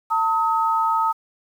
sine tone pair together, 899.4 / 1272 Hz, A5 / D#6, +38 / +38 cents, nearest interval tritone, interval 600 cents, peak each -20 dBFS, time 0.1-1.13 s, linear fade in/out 20 ms, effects 8-bit

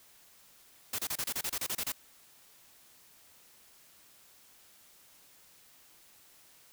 white noise bursts, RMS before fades -34 dBFS, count 12, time 0.93-1.921 s, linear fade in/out 5 ms, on 56 ms, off 29 ms, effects white hiss -60 dBFS RMS until 6.72 s

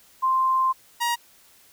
sine / sawtooth tone pair in turn, 1046.5 / 947.8 Hz, C6 / A#5, 0 / +28 cents, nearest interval major second, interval 172 cents, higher first, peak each -18 dBFS, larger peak neither, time 0.22-0.73 / 1-1.16 s, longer first, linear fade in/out 20 ms, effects white hiss -55 dBFS RMS until 1.72 s

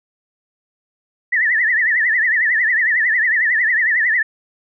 sine tone with vibrato, 1864.7 Hz, A#6, in tune, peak -13 dBFS, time 1.32-4.23 s, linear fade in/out 10 ms, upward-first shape triangle, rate 11 Hz, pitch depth 170 cents each way, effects none

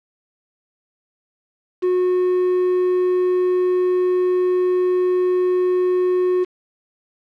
triangle tone with quantisation, 364 Hz, F#4, 28 cents flat, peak -13 dBFS, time 1.82-6.45 s, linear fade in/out 20 ms, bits 6, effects low-pass 3000 Hz 12 dB/octave

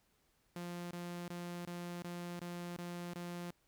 sawtooth tone bursts, 174.61 Hz, F3, in tune, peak -38 dBFS, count 8, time 0.56-3.507 s, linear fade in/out 2 ms, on 350 ms, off 21 ms, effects pink hiss -75 dBFS RMS until 3.67 s

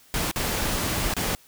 pink noise with dropouts, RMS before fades -26 dBFS, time 0.14-1.35 s, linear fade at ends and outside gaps 0 ms, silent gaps 0.313-0.36 / 1.138-1.166 s, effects white hiss -55 dBFS RMS until 1.47 s

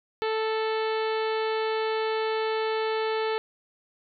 harmonic tone with a mistuned harmonic, 440 Hz, A4, in tune, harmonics 1 / 2 / 3 / 4 / 5 / 6 / 7 / 8 / 9 / 10, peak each -26 / -32 / -36 / -38 / -40 / -42 / -43 / -44 / -45 / -46 dBFS, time 0.22-3.38 s, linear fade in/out 0 ms, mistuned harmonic 7, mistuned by -17 cents, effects none

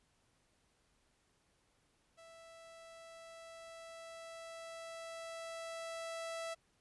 sawtooth tone with level ramp, 660 Hz, E5, 2 cents sharp, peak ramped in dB -52 to -36 dBFS, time 2.17-6.55 s, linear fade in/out 20 ms, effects pink hiss -75 dBFS RMS until 6.8 s + resampled to 24000 Hz

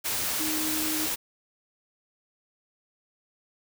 sine tone in noise, 311.1 Hz, D#4, in tune, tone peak -31 dBFS, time 0.39-1.07 s, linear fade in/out 20 ms, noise white, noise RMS -29 dBFS, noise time 0.04-1.16 s, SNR -5 dB, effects none

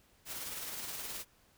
white noise with tremolo, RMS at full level -40 dBFS, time 0.25-1.25 s, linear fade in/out 50 ms, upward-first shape triangle, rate 19 Hz, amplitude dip 40%, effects pink hiss -67 dBFS RMS until 1.57 s

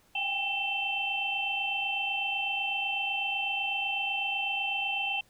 sine tone cluster, 780 / 808 / 2676 / 3108 Hz, G5 / G#5 / E7 / G7, -9 / -48 / +25 / -16 cents, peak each -38 / -38 / -30 / -35 dBFS, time 0.15-5.21 s, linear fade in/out 5 ms, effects pink hiss -64 dBFS RMS until 5.29 s

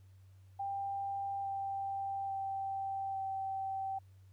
sine tone with pitch steps, 792 / 786.1 / 780.2 / 774.4 Hz, G5 / G5 / G5 / G5, +18 / +5 / -8 / -21 cents, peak -35 dBFS, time 0.59-3.99 s, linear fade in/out 10 ms, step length 850 ms, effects added 95 Hz sine -56 dBFS peak until 4.32 s + pink hiss -75 dBFS RMS until 4.32 s

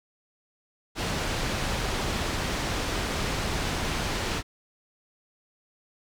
pink low-pass noise, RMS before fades -29 dBFS, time 0.95-4.43 s, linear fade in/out 50 ms, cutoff 6100 Hz, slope 12 dB/octave, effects none

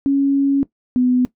sine tone pair in turn, 277.2 / 250.3 Hz, C#4 / B3, 0 / +23 cents, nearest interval major second, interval 177 cents, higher first, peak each -12 dBFS, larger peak neither, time 0.06-0.63 / 0.96-1.25 s, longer first, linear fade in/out 0 ms, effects noise-tail reverb RT60 0.1 s tail -17 dB re dry

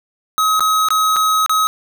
square tone with dropouts, 1272 Hz, D#6, 38 cents sharp, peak -13 dBFS, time 0.38-1.67 s, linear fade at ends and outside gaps 0 ms, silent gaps 0.595-0.606 / 0.886-0.905 / 1.161-1.166 / 1.462-1.495 s, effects none

